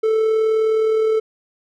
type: tone with amplitude modulation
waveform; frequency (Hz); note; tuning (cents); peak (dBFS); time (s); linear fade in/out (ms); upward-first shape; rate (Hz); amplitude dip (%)
triangle; 440; A4; 0; -11; 0.03-1.2; 10; sine; 39.5; 30
effects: none